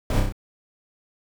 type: noise with echo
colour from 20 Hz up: brown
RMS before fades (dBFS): -21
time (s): 0.1-0.2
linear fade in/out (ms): 2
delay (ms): 31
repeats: 4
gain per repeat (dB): -3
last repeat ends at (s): 0.324
effects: none